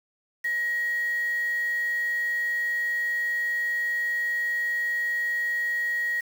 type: tone with quantisation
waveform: sine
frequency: 1895 Hz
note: A#6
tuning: 28 cents sharp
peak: -24 dBFS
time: 0.44-6.21 s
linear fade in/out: 10 ms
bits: 7
effects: none